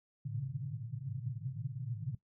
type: band-pass noise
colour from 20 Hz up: pink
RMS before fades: -40 dBFS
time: 0.25-2.15 s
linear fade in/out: 5 ms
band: 110 to 150 Hz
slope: 96 dB/octave
effects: noise-tail reverb RT60 0.1 s tail -17 dB re dry